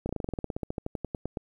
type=slowing click train; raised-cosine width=2 ms; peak=-18 dBFS; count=21; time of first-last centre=0.06-1.372 s; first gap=32 ms; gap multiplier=1.07; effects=10-bit